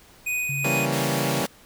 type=tone with tremolo; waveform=square; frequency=2489 Hz; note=D#7; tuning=in tune; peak=-24 dBFS; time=0.26-0.86 s; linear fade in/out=10 ms; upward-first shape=sine; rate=2.7 Hz; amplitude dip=30%
type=tone with pitch glide; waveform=sine; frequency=138.59 to 139.8 Hz; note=C#3 to C#3; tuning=0 to +15 cents; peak=-28 dBFS; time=0.49-1.41 s; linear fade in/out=5 ms; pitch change=+15 cents; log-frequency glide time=0.74-0.87 s
type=chord; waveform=15% pulse; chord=E diminished seventh; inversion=none; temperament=equal; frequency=164.81 / 196 / 233.1 / 277.2 Hz; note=E3 / G3 / Bb3 / Db4; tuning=0 / 0 / 0 / 0 cents; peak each=-23 dBFS; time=0.64-1.46 s; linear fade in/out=5 ms
type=high-pass noise; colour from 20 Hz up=pink; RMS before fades=-33 dBFS; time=0.92-1.47 s; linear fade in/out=10 ms; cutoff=1500 Hz; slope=24 dB/octave
effects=pink hiss -52 dBFS RMS until 1.65 s